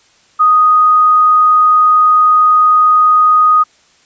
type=tone; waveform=sine; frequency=1244.5 Hz; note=D#6; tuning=in tune; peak=-5 dBFS; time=0.39-3.64 s; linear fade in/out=20 ms; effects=white hiss -50 dBFS RMS until 4.05 s + resampled to 16000 Hz